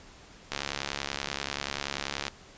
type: click train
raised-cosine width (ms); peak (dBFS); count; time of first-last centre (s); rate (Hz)
0.2; -13; 125; 0.52-2.281; 70.4
effects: pink hiss -52 dBFS RMS until 2.57 s + resampled to 16000 Hz